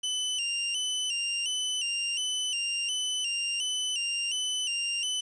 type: tone with vibrato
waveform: sawtooth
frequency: 2900 Hz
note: F#7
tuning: 35 cents flat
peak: -25 dBFS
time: 0.03-5.21 s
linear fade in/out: 10 ms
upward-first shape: square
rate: 1.4 Hz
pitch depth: 66 cents each way
effects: resampled to 22050 Hz + 9-bit